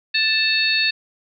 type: harmonic tone with a mistuned harmonic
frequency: 880 Hz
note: A5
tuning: in tune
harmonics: 2 / 3 / 4 / 5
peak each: -23 / -20 / -24 / -21 dBFS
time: 0.14-0.91 s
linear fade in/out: 10 ms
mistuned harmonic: 4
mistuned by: +84 cents
effects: none